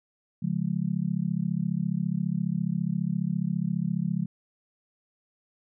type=chord; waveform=sine; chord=Db major; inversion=none; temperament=just; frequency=138.59 / 173.24 / 207.9 Hz; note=Db3 / F3 / Ab3; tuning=0 / -14 / +2 cents; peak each=-32 / -27 / -31 dBFS; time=0.42-4.26 s; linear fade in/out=10 ms; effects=none